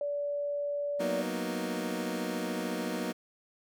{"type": "tone", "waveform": "sine", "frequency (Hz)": 577, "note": "D5", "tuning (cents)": -31, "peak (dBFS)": -30, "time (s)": [0.01, 1.22], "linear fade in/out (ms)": 2}
{"type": "chord", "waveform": "25% pulse", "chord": "B major seventh", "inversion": "second", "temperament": "equal", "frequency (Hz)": [185, 233.1, 246.9, 311.1], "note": ["F#3", "A#3", "B3", "D#4"], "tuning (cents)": [0, 0, 0, 0], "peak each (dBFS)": -34, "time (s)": [0.99, 3.13], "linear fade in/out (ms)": 20}
{"effects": []}